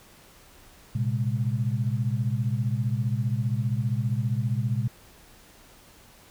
sine tone cluster, 114.4 / 129.5 / 205 Hz, A#2 / C3 / G#3, -32 / -17 / -22 cents, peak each -26 / -27 / -33 dBFS, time 0.95-4.88 s, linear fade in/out 5 ms, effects pink hiss -53 dBFS RMS until 6.3 s

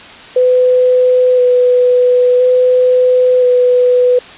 sine tone with vibrato, 500 Hz, B4, 21 cents sharp, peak -6 dBFS, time 0.36-4.19 s, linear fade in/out 5 ms, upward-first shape square, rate 0.49 Hz, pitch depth 12 cents each way, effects white hiss -33 dBFS RMS until 4.37 s + resampled to 8000 Hz

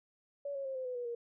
sine tone with pitch steps, 567 / 549.9 / 533.3 / 517.2 / 501.7 / 486.5 / 471.9 Hz, C#5 / C#5 / C5 / C5 / B4 / B4 / A#4, +39 / -14 / +33 / -20 / +27 / -26 / +21 cents, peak -36 dBFS, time 0.45-1.15 s, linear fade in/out 5 ms, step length 100 ms, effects none

